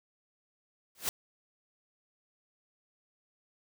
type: noise with exponential growth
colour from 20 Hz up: white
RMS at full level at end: -27 dBFS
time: 0.95-1.09 s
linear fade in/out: 1 ms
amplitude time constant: 29 ms
effects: none